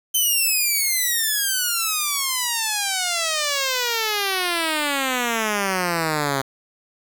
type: exponential sweep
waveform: 5% pulse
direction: down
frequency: 3100 to 133.6 Hz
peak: -9 dBFS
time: 0.14-6.42 s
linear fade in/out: 10 ms
effects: 7-bit